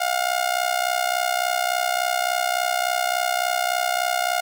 sawtooth tone with amplitude modulation, 712 Hz, F5, 33 cents sharp, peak -13 dBFS, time 0-4.41 s, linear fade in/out 10 ms, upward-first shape sine, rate 63.5 Hz, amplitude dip 85%, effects none

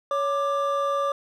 triangle tone pair together, 560 / 1182.2 Hz, C#5 / D6, +18 / +11 cents, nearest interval octave + minor second, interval 1293 cents, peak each -23 dBFS, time 0.11-1.12 s, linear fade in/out 2 ms, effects none

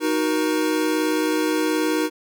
square chord, D# minor, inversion none, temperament equal with one note detuned, 311.1 / 370 / 474 Hz, D#4 / F#4 / A#4, 0 / 0 / +29 cents, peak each -22 / -27 / -26 dBFS, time 0-2.1 s, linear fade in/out 50 ms, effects none

